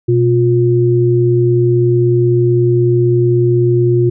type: tone pair together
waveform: sine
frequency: 123.47 / 354.3 Hz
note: B2 / F4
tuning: 0 / +25 cents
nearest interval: octave + tritone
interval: 1825 cents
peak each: -11 dBFS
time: 0.08-4.1 s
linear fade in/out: 10 ms
effects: none